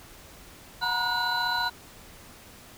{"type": "tone cluster", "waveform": "triangle", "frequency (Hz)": [730, 938, 973, 1455, 4008], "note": ["F#5", "A#5", "B5", "F#6", "B7"], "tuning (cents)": [-24, 11, -26, -29, 25], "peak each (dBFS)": [-34, -29, -30, -27, -29], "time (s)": [0.81, 1.7], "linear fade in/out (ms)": 20, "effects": ["tanh soft clip ceiling -14 dBFS", "pink hiss -49 dBFS RMS until 2.77 s"]}